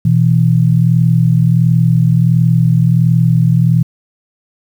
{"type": "tone pair together", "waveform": "sine", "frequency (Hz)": [122.88, 164.3], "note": ["B2", "E3"], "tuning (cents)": [-8, -5], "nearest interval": "perfect fourth", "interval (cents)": 503, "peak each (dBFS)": -10, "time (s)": [0.05, 3.83], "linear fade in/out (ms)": 5, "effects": ["7-bit"]}